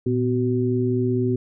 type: tone cluster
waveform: sine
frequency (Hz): 116.8 / 251.8 / 375.9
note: A#2 / B3 / F#4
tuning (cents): +4 / +34 / +27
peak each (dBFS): -23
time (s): 0.06-1.36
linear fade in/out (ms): 5
effects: none